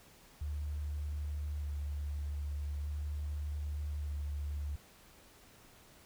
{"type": "tone with vibrato", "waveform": "sine", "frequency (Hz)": 73.42, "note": "D2", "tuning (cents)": 0, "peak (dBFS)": -35, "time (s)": [0.41, 4.76], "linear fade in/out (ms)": 5, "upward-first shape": "square", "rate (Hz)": 0.41, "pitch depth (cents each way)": 14, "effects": ["pink hiss -60 dBFS RMS until 6.05 s"]}